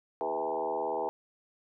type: tone with frequency modulation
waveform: sine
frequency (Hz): 649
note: E5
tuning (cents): -27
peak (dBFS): -29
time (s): 0.21-1.09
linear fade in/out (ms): 0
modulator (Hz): 77.6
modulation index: 3.6
effects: none